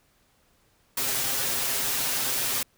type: noise with comb filter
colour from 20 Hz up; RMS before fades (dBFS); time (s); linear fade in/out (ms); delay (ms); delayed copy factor
white; -27; 0.97-2.63; 5; 7.5; +0.75
effects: pink hiss -65 dBFS RMS until 2.77 s